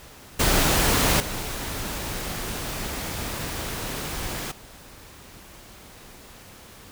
pink noise with level steps, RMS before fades -20 / -31 dBFS, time 0.39-4.52 s, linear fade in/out 10 ms, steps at 1.2 s, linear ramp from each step 2 ms, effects pink hiss -46 dBFS RMS until 6.91 s

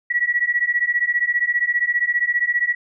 sine beating tone pair, 1924 / 1939 Hz, B6 / B6, -46 / -32 cents, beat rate 15 Hz, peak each -20 dBFS, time 0.1-2.75 s, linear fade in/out 10 ms, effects none

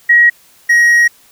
sine / triangle tone pair in turn, 1900 / 1891 Hz, A#6 / A#6, +33 / +24 cents, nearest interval unison, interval 9 cents, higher first, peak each -4 dBFS, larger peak neither, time 0.09-0.3 / 0.69-1.08 s, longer second, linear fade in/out 10 ms, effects white hiss -47 dBFS RMS until 1.31 s

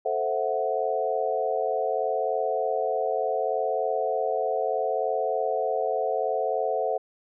sine chord, F# half-diminished seventh, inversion first, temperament equal, 440 / 523.3 / 659.3 / 740 Hz, A4 / C5 / E5 / F#5, 0 / 0 / 0 / 0 cents, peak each -29 dBFS, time 0.05-6.98 s, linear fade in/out 10 ms, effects none

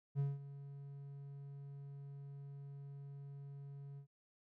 triangle tone with ADSR envelope, 140.2 Hz, C#3, 20 cents sharp, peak -30 dBFS, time 0.15-4.07 s, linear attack 43 ms, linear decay 190 ms, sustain -16 dB, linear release 90 ms, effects none

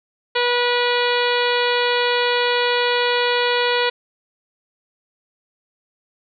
harmonic tone, 486.3 Hz, B4, 27 cents flat, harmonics 1 / 2 / 3 / 4 / 5 / 6 / 7 / 8 / 9, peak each -20 / -23 / -25 / -26 / -27 / -28 / -28 / -29 / -30 dBFS, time 0.35-3.9 s, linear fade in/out 10 ms, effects none

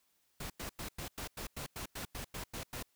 pink noise bursts, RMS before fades -42 dBFS, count 13, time 0.4-2.828 s, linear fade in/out 5 ms, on 100 ms, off 94 ms, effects white hiss -75 dBFS RMS until 2.95 s

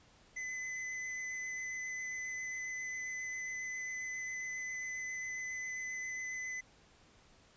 square tone with vibrato, 2021 Hz, B6, 39 cents sharp, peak -39 dBFS, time 0.36-6.61 s, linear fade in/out 10 ms, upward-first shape sine, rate 7.4 Hz, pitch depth 10 cents each way, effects pink hiss -64 dBFS RMS until 7.56 s + resampled to 16000 Hz

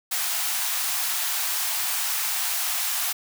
white high-pass noise, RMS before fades -26 dBFS, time 0.11-3.13 s, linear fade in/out 10 ms, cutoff 670 Hz, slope 96 dB/octave, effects none

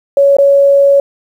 sine tone with dropouts, 559 Hz, C#5, 14 cents sharp, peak -4 dBFS, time 0.17-1 s, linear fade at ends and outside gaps 2 ms, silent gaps 0.368-0.385 s, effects 7-bit

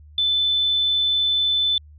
sine tone, 3516 Hz, A7, 2 cents flat, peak -17 dBFS, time 0.18-1.78 s, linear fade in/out 2 ms, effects added 75 Hz sine -43 dBFS peak until 1.98 s

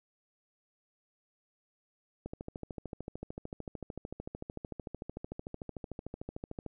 click train, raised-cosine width 2 ms, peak -26 dBFS, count 60, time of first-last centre 2.26-6.663 s, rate 13.4 Hz, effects none

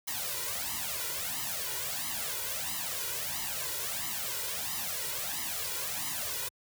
white noise with flanger, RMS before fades -35 dBFS, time 0.07-6.49 s, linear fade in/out 10 ms, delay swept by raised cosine 0.99 to 2.09 ms, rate 1.5 Hz, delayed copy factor +0.95, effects high-pass 60 Hz 12 dB/octave

